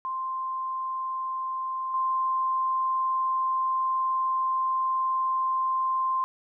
sine tone with level steps, 1046.5 Hz, C6, in tune, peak -28 / -23 dBFS, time 0.05-6.24 s, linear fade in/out 0 ms, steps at 1.94 s, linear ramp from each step 2 ms, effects none

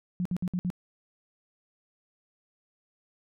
sine tone bursts, 179.4 Hz, F3, 47 cents sharp, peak -26 dBFS, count 5, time 0.2-0.702 s, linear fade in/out 0 ms, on 54 ms, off 58 ms, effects none

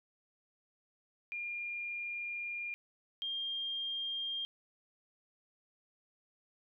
sine tone pair in turn, 2409 / 3207 Hz, D7 / G7, +43 / +39 cents, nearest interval perfect fourth, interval 496 cents, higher second, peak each -37 / -35 dBFS, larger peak second, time 1.32-2.74 / 3.22-4.45 s, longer first, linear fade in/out 0 ms, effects none

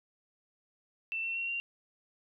sine tone with pitch steps, 2675 / 2705 / 2734 / 2765 Hz, E7 / E7 / F7 / F7, +25 / +44 / -37 / -18 cents, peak -32 dBFS, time 1.12-1.6 s, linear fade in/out 0 ms, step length 120 ms, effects none

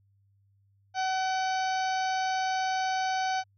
harmonic tone with a mistuned harmonic, 754 Hz, F#5, 32 cents sharp, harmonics 1 / 2 / 3 / 4 / 5 / 6 / 7 / 8, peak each -27 / -35 / -41 / -43 / -45 / -42 / -48 / -44 dBFS, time 0.94-3.44 s, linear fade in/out 50 ms, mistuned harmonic 3, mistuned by +31 cents, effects added 99 Hz sine -63 dBFS peak until 3.57 s

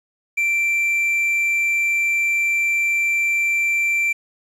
triangle tone, 2349 Hz, D7, in tune, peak -15 dBFS, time 0.37-4.13 s, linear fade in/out 10 ms, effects resampled to 32000 Hz + 8-bit

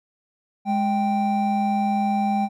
triangle tone pair together, 207.7 / 784 Hz, G#3 / G5, 0 / 0 cents, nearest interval octave + major seventh, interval 2300 cents, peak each -20 dBFS, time 0.65-2.49 s, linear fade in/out 50 ms, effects none

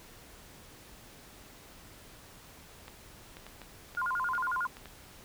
clicks, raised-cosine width 0.3 ms, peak -30 dBFS, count 8, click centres 2.881 / 3.369 / 3.466 / 3.617 / 3.95 / 4.351 / 4.769 / 4.857 s
sine tone with vibrato, 1212 Hz, D#6, 46 cents flat, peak -29 dBFS, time 3.97-4.67 s, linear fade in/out 5 ms, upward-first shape square, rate 11 Hz, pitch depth 280 cents each way
effects pink hiss -53 dBFS RMS until 5.24 s

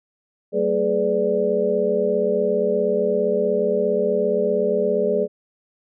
sine tone cluster, 191.5 / 226.8 / 422.8 / 499.9 / 588 Hz, G3 / A#3 / G#4 / B4 / D5, -40 / -47 / +31 / +21 / +2 cents, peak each -28 / -29 / -20 / -25 / -23 dBFS, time 0.52-5.28 s, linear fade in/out 50 ms, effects none

